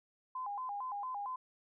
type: tone with vibrato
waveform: sine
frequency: 912 Hz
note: A#5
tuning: 38 cents flat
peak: -37 dBFS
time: 0.35-1.36 s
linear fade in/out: 5 ms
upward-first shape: square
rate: 4.4 Hz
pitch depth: 200 cents each way
effects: none